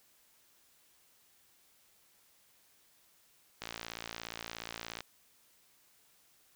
click train, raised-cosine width 0.2 ms, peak -22 dBFS, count 80, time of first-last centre 3.62-5.006 s, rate 57 Hz, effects white hiss -67 dBFS RMS until 6.55 s

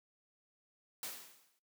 white noise with exponential decay, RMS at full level -40 dBFS, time 1.03-1.59 s, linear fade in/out 1 ms, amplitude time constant 120 ms, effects noise-tail reverb RT60 0.2 s tail -18 dB re dry + high-pass 200 Hz 12 dB/octave

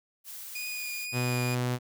blue noise, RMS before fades -42 dBFS, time 0.24-1.08 s, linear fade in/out 50 ms
sawtooth tone with vibrato, 2458 Hz, D#7, 22 cents flat, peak -31 dBFS, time 0.55-1.55 s, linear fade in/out 5 ms, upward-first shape triangle, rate 2 Hz, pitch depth 17 cents each way
sawtooth tone, 124 Hz, B2, 7 cents sharp, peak -23 dBFS, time 1.12-1.79 s, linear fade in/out 50 ms
effects none

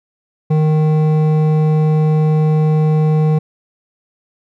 triangle tone with hard clipping, 154.8 Hz, D#3, 9 cents flat, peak -12 dBFS, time 0.5-3.39 s, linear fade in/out 10 ms, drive 14 dB, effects none

